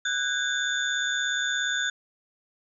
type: tone cluster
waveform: sine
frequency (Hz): 1491 / 1628 / 3548 / 6770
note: F#6 / G#6 / A7 / G#8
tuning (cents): +13 / -35 / +14 / +32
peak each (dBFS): -28 / -30 / -30 / -35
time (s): 0.05-1.9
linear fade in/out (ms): 5
effects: none